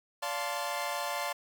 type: chord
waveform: sawtooth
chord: D minor seventh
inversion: none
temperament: equal with one note detuned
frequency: 575.6 / 698.5 / 880 / 1046.5 Hz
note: D5 / F5 / A5 / C6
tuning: -35 / 0 / 0 / 0 cents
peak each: -34 dBFS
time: 0.22-1.33 s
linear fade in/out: 10 ms
effects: 10-bit